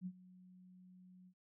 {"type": "tone with ADSR envelope", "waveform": "sine", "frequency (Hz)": 183.2, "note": "F#3", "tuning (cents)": -17, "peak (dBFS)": -39, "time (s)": [0.01, 1.34], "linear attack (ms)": 51, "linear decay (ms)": 58, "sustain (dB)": -19, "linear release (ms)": 68, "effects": []}